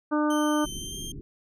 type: harmonic tone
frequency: 300 Hz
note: D4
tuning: 37 cents sharp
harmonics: 1 / 2 / 3 / 4 / 5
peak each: -23 / -30 / -32 / -31 / -36 dBFS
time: 0.11-0.66 s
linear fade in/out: 20 ms
type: tone with pitch glide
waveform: 20% pulse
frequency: 3097 to 3179 Hz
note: G7 to G7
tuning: -22 to +24 cents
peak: -30 dBFS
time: 0.3-1.12 s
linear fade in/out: 5 ms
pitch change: +46 cents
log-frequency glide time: 0.73-0.98 s
type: low-pass noise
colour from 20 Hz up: pink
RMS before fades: -39 dBFS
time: 0.64-1.21 s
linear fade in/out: 0 ms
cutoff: 410 Hz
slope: 96 dB/octave
effects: none